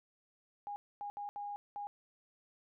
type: tone bursts at uneven times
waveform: sine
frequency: 818 Hz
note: G#5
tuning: 26 cents flat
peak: -39 dBFS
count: 5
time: 0.67-0.76 / 1.01-1.1 / 1.17-1.29 / 1.36-1.56 / 1.76-1.87 s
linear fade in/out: 0 ms
effects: none